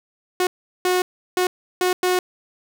sawtooth tone bursts at uneven times, 364.3 Hz, F#4, 27 cents flat, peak -13 dBFS, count 5, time 0.4-0.47 / 0.85-1.02 / 1.37-1.47 / 1.81-1.93 / 2.03-2.19 s, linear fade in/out 2 ms, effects none

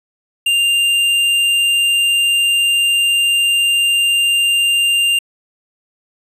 sine tone with tanh clipping, 2794 Hz, F7, in tune, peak -13 dBFS, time 0.46-5.19 s, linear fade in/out 5 ms, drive 12 dB, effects resampled to 32000 Hz

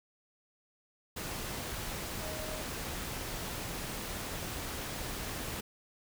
sine tone in noise, 622.3 Hz, D#5, in tune, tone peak -43 dBFS, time 2.21-2.62 s, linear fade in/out 10 ms, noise pink, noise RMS -39 dBFS, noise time 1.16-5.61 s, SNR -7 dB, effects none

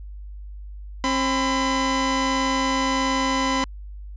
sawtooth tone pair together, 267.1 / 1007 Hz, C4 / B5, +36 / +33 cents, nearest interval octave + major seventh, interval 2297 cents, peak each -19 dBFS, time 1.04-3.64 s, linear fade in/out 0 ms, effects added 50 Hz sine -34 dBFS peak until 4.16 s + resampled to 16000 Hz

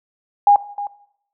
sine tone with echo, 815 Hz, G#5, 33 cents flat, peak -7 dBFS, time 0.47-0.56 s, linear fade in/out 2 ms, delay 310 ms, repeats 1, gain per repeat -15 dB, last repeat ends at 0.87 s, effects noise-tail reverb RT60 0.7 s tail -17 dB re dry

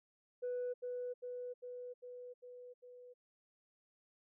sine tone with echo, 493.9 Hz, B4, in tune, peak -35 dBFS, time 0.42-0.74 s, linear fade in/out 20 ms, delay 400 ms, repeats 6, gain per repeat -3 dB, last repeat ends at 3.14 s, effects tanh soft clip ceiling -34 dBFS

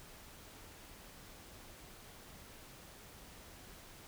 silence, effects pink hiss -55 dBFS RMS until 4.07 s

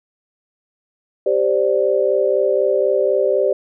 sine chord, G suspended fourth, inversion none, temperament equal, 392 / 523.3 / 587.3 Hz, G4 / C5 / D5, 0 / 0 / 0 cents, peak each -18 dBFS, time 1.26-3.53 s, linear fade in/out 5 ms, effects none

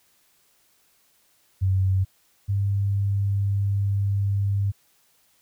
sine tone pair in turn, 95 / 99.71 Hz, F#2 / G2, +46 / +30 cents, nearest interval minor second, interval 84 cents, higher second, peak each -18 / -20 dBFS, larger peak first, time 1.61-2.05 / 2.48-4.72 s, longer second, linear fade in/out 20 ms, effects white hiss -63 dBFS RMS until 5.41 s

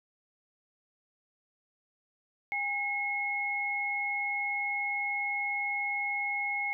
sine tone pair together, 813 / 2170 Hz, G#5 / C#7, -37 / -37 cents, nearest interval octave + perfect fourth, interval 1700 cents, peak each -36 / -30 dBFS, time 2.52-6.73 s, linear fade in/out 0 ms, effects none

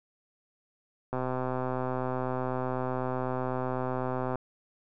click train, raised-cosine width 1 ms, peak -18 dBFS, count 414, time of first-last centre 1.13-4.357 s, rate 128 Hz, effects none

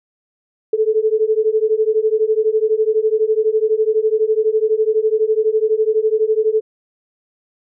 sine beating tone pair, 430 / 442 Hz, A4 / A4, -40 / +8 cents, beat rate 12 Hz, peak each -16 dBFS, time 0.73-6.61 s, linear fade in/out 5 ms, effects none

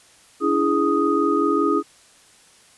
sine tone cluster, 288.6 / 333.7 / 415.9 / 1245 Hz, D4 / E4 / G#4 / D#6, -30 / +21 / +2 / +1 cents, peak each -22 dBFS, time 0.4-1.83 s, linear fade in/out 50 ms, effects white hiss -52 dBFS RMS until 2.77 s + resampled to 24000 Hz

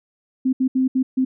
sine tone bursts at uneven times, 260 Hz, C4, 11 cents flat, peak -15 dBFS, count 5, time 0.45-0.53 / 0.6-0.68 / 0.75-0.88 / 0.95-1.03 / 1.17-1.25 s, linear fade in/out 10 ms, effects none

